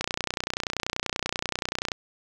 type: click train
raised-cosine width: 0.2 ms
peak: -9 dBFS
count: 59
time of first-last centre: 0.01-1.918 s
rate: 30.4 Hz
effects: none